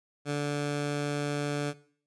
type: tone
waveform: 15% pulse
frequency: 145.4 Hz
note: D3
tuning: 17 cents flat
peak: -22 dBFS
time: 0.25-1.74 s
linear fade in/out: 50 ms
effects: noise-tail reverb RT60 0.5 s tail -18 dB re dry + resampled to 22050 Hz